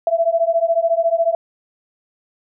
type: beating tone pair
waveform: sine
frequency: 660 / 674 Hz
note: E5 / E5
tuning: +2 / +38 cents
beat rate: 14 Hz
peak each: -17 dBFS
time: 0.07-1.35 s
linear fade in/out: 2 ms
effects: none